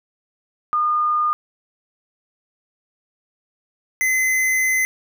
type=tone pair in turn; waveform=sine / square; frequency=1218 / 2044 Hz; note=D#6 / C7; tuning=-37 / -41 cents; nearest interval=major sixth; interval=896 cents; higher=second; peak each=-16 / -17 dBFS; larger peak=first; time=0.73-1.33 / 4.01-4.85 s; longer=second; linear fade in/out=0 ms; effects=none